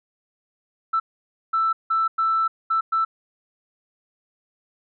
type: tone bursts at uneven times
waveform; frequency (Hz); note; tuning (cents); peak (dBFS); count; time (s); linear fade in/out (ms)
sine; 1325; E6; +9; -17; 6; 0.93-1 / 1.53-1.73 / 1.9-2.08 / 2.18-2.48 / 2.7-2.81 / 2.92-3.05; 10
effects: tanh soft clip ceiling -13 dBFS